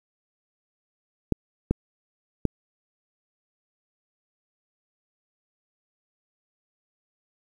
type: clicks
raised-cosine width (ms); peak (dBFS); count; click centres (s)
3; -8; 3; 1.323 / 1.71 / 2.453
effects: 8-bit